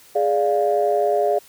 sine chord, D diminished, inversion second, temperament equal, 415.3 / 587.3 / 698.5 Hz, Ab4 / D5 / F5, 0 / 0 / 0 cents, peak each -20 dBFS, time 0.15-1.39 s, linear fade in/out 10 ms, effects tanh soft clip ceiling -7 dBFS + white hiss -49 dBFS RMS until 1.48 s

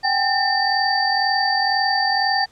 sine tone cluster, 772 / 814 / 1802 / 4630 Hz, G5 / G#5 / A6 / D8, -27 / -35 / +41 / -25 cents, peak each -22 dBFS, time 0.03-2.46 s, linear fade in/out 20 ms, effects pink hiss -54 dBFS RMS until 2.51 s + low-pass 8000 Hz 12 dB/octave

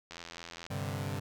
click train, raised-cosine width 0.2 ms, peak -26 dBFS, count 48, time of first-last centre 0.11-0.665 s, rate 84.7 Hz
sawtooth chord, G suspended fourth, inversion none, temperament equal, 98 / 130.81 / 146.83 Hz, G2 / C3 / D3, 0 / 0 / 0 cents, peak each -33 / -35 / -35 dBFS, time 0.7-1.2 s, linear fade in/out 10 ms
effects none

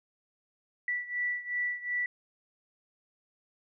sine beating tone pair, 1960 / 1962.7 Hz, B6 / B6, -14 / -11 cents, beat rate 2.7 Hz, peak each -32 / -35 dBFS, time 0.88-2.06 s, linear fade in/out 2 ms, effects none

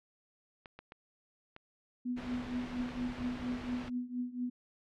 clicks, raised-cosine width 0.3 ms, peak -31 dBFS, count 6, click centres 0.658 / 0.79 / 0.921 / 1.564 / 2.34 / 2.89 s
sine tone with tremolo, 247.1 Hz, B3, 1 cent sharp, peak -31 dBFS, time 2.05-4.5 s, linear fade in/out 10 ms, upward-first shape triangle, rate 4.3 Hz, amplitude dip 90%
pink noise, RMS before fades -44 dBFS, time 2.16-3.9 s, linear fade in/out 20 ms
effects low-pass 3000 Hz 12 dB/octave

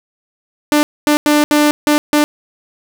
sawtooth tone bursts at uneven times, 296.9 Hz, D4, 19 cents sharp, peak -5 dBFS, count 6, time 0.72-0.83 / 1.07-1.17 / 1.26-1.44 / 1.51-1.71 / 1.87-1.98 / 2.13-2.24 s, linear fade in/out 0 ms, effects none

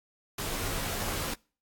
pink noise with comb filter, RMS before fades -33 dBFS, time 0.38-1.34 s, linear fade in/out 5 ms, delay 16 ms, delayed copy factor -0.7, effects noise-tail reverb RT60 0.4 s tail -26 dB re dry + AAC 64 kbps

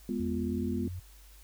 sine chord, F diminished, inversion first, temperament equal, 207.7 / 246.9 / 349.2 Hz, Ab3 / Cb4 / F4, 0 / 0 / 0 cents, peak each -34 / -33 / -37 dBFS, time 0.09-0.88 s, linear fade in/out 2 ms
sine tone with pitch glide, 84.1 to 90.66 Hz, E2 to F#2, +35 to -35 cents, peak -36 dBFS, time 0.19-1 s, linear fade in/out 10 ms, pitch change +130 cents, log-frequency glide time 0.42-0.8 s
effects added 50 Hz sine -52 dBFS peak until 1.43 s + white hiss -59 dBFS RMS until 1.43 s

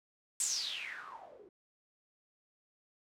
blue noise with low-pass filter sweep, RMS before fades -40 dBFS, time 0.4-1.49 s, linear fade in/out 2 ms, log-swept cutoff 8400 to 350 Hz, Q 8.2, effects none

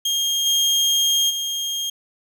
30% pulse tone with level steps, 3227 Hz, G7, 50 cents sharp, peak -16 / -13 / -20 dBFS, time 0.05-1.9 s, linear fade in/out 5 ms, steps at 0.45 / 1.29 s, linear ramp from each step 20 ms, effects none

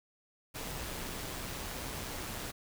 pink noise with amplitude modulation, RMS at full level -39 dBFS, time 0.54-2.52 s, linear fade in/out 20 ms, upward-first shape sine, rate 129 Hz, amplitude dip 30%, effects none

